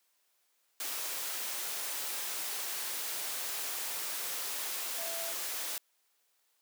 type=tone in noise; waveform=sine; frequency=666 Hz; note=E5; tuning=18 cents sharp; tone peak=-42 dBFS; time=4.98-5.32 s; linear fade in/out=2 ms; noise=white; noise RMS=-37 dBFS; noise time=0.8-5.78 s; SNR=-8 dB; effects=white hiss -74 dBFS RMS until 6.61 s + high-pass 400 Hz 12 dB/octave